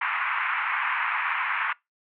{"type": "band-pass noise", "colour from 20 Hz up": "pink", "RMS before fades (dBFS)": -27, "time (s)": [0.01, 1.73], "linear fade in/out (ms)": 5, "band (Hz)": [940, 2500], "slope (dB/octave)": 48, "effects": ["noise-tail reverb RT60 0.2 s tail -24 dB re dry"]}